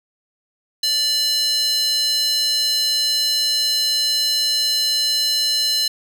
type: tone with high-pass filter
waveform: square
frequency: 587 Hz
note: D5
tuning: 1 cent flat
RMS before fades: -19 dBFS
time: 0.83-5.88 s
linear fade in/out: 5 ms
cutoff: 3900 Hz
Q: 5
effects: none